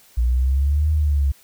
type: exponential two-way sweep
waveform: sine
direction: up then down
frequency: 58.27 to 77.78 to 68.1 Hz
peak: -15 dBFS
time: 0.17-1.32 s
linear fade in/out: 10 ms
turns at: 0.91 s
effects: white hiss -52 dBFS RMS until 1.43 s